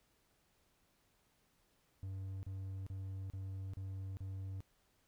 triangle tone bursts, 95.9 Hz, G2, 37 cents flat, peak -39 dBFS, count 6, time 2.03-4.605 s, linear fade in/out 0 ms, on 400 ms, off 35 ms, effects pink hiss -75 dBFS RMS until 5.07 s

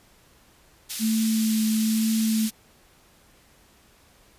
pink high-pass noise, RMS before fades -32 dBFS, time 0.89-2.51 s, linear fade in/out 20 ms, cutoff 3900 Hz, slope 12 dB/octave
sine tone with vibrato, 220 Hz, A3, in tune, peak -20 dBFS, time 0.99-2.5 s, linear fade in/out 50 ms, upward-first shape triangle, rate 1.1 Hz, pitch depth 15 cents each way
effects pink hiss -57 dBFS RMS until 4.38 s + resampled to 32000 Hz

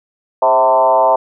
sine tone with frequency modulation, 776 Hz, G5, 18 cents flat, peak -8 dBFS, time 0.42-1.16 s, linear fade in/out 5 ms, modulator 123 Hz, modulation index 1.9, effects none

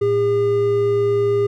triangle tone pair together, 113.6 / 404.8 Hz, A#2 / G#4, -44 / -44 cents, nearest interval octave + minor seventh, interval 2200 cents, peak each -23 / -13 dBFS, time 0.01-1.47 s, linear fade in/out 10 ms, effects none

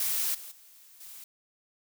blue noise with level steps, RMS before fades -29 / -44 / -55 / -46 dBFS, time 0-1.24 s, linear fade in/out 2 ms, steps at 0.34 / 0.51 / 1 s, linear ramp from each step 10 ms, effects none

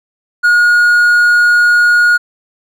triangle tone, 1440 Hz, F#6, 47 cents flat, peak -4 dBFS, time 0.43-2.18 s, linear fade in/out 20 ms, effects none

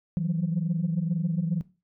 sine tone cluster, 162.2 / 177 / 184.3 Hz, E3 / F3 / F#3, -28 / +23 / -7 cents, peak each -26 / -30 / -27 dBFS, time 0.17-1.61 s, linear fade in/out 0 ms, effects noise-tail reverb RT60 0.3 s tail -17 dB re dry + tanh soft clip ceiling -18 dBFS

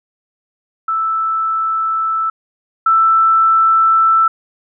sine tone pair in turn, 1318.5 / 1326.1 Hz, E6 / E6, 0 / +10 cents, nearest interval unison, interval 10 cents, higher second, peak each -14 / -8 dBFS, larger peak second, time 0.88-2.3 / 2.86-4.28 s, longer neither, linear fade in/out 5 ms, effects none

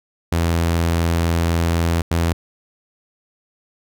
sawtooth tone bursts at uneven times, 83.9 Hz, E2, 31 cents sharp, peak -12 dBFS, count 2, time 0.32-2.02 / 2.11-2.33 s, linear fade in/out 5 ms, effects none

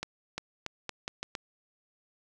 accelerating click train, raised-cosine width 0.2 ms, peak -17 dBFS, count 7, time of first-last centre 0.03-1.352 s, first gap 350 ms, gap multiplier 0.81, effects none

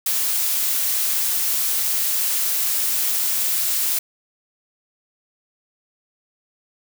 blue noise, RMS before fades -21 dBFS, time 0.06-3.99 s, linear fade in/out 5 ms, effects none

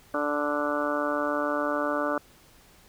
harmonic tone, 146.83 Hz, D3, in tune, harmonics 2 / 3 / 4 / 5 / 6 / 7 / 8 / 9 / 10, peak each -31 / -37 / -29 / -41 / -37 / -39 / -32 / -36 / -34 dBFS, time 0.14-2.18 s, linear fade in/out 2 ms, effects pink hiss -56 dBFS RMS until 2.88 s

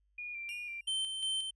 sine tone with vibrato, 2400 Hz, D7, 37 cents sharp, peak -39 dBFS, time 0.18-0.81 s, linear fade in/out 5 ms, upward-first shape square, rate 3 Hz, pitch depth 28 cents each way
40% pulse tone with exponential decay, 2794 Hz, F7, in tune, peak -40 dBFS, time 0.49-0.95 s, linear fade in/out 0 ms, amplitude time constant 100 ms
square tone with tremolo, 3100 Hz, G7, 20 cents flat, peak -32 dBFS, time 0.87-1.51 s, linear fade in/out 10 ms, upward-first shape square, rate 2.8 Hz, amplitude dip 45%
effects added 50 Hz sine -70 dBFS peak until 1.55 s + resampled to 24000 Hz

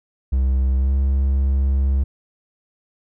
triangle tone with pitch glide, 65.4 to 67.71 Hz, C2 to C#2, 0 to -40 cents, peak -13 dBFS, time 0.32-2.04 s, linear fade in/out 10 ms, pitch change +60 cents, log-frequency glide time 0.77-0.92 s, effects none

